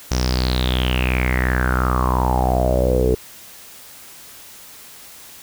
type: tone with low-pass filter sweep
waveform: sawtooth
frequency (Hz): 62.9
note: B1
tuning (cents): +32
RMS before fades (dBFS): -18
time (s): 0.11-3.15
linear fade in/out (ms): 5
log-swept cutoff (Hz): 5900 to 420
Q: 8.2
effects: white hiss -41 dBFS RMS until 5.42 s